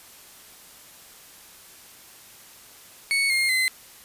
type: tone with pitch steps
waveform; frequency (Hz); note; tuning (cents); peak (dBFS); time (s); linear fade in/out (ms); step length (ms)
35% pulse; 2217 / 2132 / 2050; C#7 / C7 / C7; 0 / +32 / -36; -18; 3.11-3.68; 0; 190
effects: white hiss -48 dBFS RMS until 4.04 s + resampled to 32000 Hz